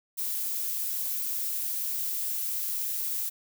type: noise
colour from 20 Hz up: violet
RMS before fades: -31 dBFS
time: 0.17-3.3 s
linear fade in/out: 20 ms
effects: none